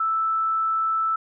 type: tone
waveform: sine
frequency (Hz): 1318.5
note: E6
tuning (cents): 0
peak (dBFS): -20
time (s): 0-1.16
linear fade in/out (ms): 5
effects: none